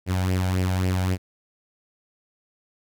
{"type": "tone with flanger", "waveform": "sawtooth", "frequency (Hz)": 92.5, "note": "F#2", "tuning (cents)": 0, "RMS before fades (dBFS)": -23, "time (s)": [0.06, 1.18], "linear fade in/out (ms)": 50, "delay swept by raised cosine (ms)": [0.38, 1.36], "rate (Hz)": 3.7, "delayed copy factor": 0.6, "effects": []}